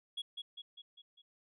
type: tone with echo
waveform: sine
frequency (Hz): 3337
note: G#7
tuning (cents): +8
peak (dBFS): -34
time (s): 0.17-0.22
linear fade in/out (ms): 10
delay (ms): 200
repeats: 5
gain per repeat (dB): -5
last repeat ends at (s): 1.22
effects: tanh soft clip ceiling -36 dBFS